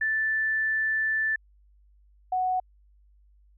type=tone pair in turn; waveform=sine; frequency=1760 / 740 Hz; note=A6 / F#5; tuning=0 / 0 cents; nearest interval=octave + minor third; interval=1500 cents; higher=first; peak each=-23 dBFS; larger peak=neither; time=0.01-1.36 / 2.32-2.6 s; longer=first; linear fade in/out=5 ms; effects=added 50 Hz sine -56 dBFS peak until 3.57 s